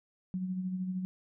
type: tone with tremolo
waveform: sine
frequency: 185 Hz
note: F#3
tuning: in tune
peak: -30 dBFS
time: 0.34-1.05 s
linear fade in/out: 0 ms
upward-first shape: sine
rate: 13 Hz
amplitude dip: 45%
effects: none